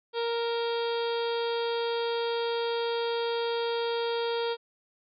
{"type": "harmonic tone with a mistuned harmonic", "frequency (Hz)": 466.2, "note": "A#4", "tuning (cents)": 0, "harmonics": [1, 2, 3, 4, 5, 6, 7, 8, 9, 10], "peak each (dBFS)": [-28, -35, -40, -47, -47, -48, -40, -42, -48, -45], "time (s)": [0.13, 4.57], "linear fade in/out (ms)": 50, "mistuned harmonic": 6, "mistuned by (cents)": -50, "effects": []}